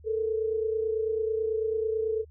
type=tone pair together; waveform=sine; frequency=437.1 / 466.2 Hz; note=A4 / A#4; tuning=-11 / 0 cents; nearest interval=minor second; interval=111 cents; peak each=-26 / -33 dBFS; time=0.04-2.25 s; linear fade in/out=50 ms; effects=added 77 Hz sine -49 dBFS peak until 2.3 s